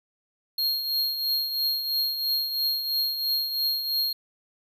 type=tone with tremolo; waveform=square; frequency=4248 Hz; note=C8; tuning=25 cents sharp; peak=-22 dBFS; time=0.58-4.13 s; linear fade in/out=5 ms; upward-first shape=triangle; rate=3 Hz; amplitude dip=60%; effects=none